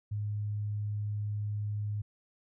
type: tone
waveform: sine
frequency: 104.3 Hz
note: G#2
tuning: 8 cents sharp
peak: -31 dBFS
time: 0.11-2.02 s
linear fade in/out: 10 ms
effects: none